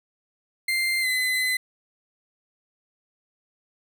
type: tone with pitch glide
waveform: 35% pulse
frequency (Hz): 2093 to 2026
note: C7 to B6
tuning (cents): 0 to +44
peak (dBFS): -20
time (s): 0.68-1.57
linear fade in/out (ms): 5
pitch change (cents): -56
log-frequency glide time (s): 1.01-1.07
effects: none